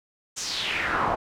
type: noise with band-pass filter sweep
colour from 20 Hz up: brown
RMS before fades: -27 dBFS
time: 0.36-1.16 s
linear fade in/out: 20 ms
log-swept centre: 7000 to 790 Hz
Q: 3.6
effects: none